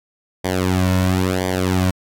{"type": "tone with flanger", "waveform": "sawtooth", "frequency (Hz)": 92.5, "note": "F#2", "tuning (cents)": 0, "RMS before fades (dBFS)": -18, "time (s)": [0.44, 1.91], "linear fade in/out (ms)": 10, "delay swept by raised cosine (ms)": [0.74, 2.54], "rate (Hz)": 0.98, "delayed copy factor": -0.95, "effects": ["AAC 64 kbps"]}